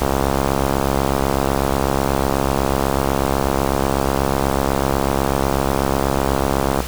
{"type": "click train", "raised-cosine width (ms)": 1, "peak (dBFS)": -3, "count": 463, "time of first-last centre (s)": [0.02, 6.804], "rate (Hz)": 68.1, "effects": ["added 60 Hz sine -29 dBFS peak until 6.87 s", "pink hiss -29 dBFS RMS until 6.87 s"]}